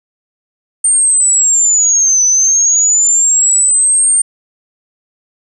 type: linear two-way sweep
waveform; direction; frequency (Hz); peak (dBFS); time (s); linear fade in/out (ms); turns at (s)
sine; down then up; 8800 to 5990 to 8800; -7; 0.84-4.22; 5; 2.24
effects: none